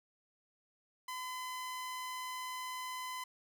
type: tone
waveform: sawtooth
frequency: 1016 Hz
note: B5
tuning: 49 cents sharp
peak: -36 dBFS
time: 1.08-3.24 s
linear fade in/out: 5 ms
effects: none